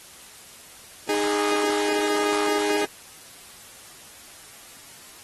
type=tone pair together; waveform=sawtooth; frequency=308.7 / 412 Hz; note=D#4 / G#4; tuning=-14 / -14 cents; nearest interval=perfect fourth; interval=500 cents; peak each=-23 / -19 dBFS; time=1.09-2.85 s; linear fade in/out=2 ms; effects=white hiss -46 dBFS RMS until 5.23 s + AAC 32 kbps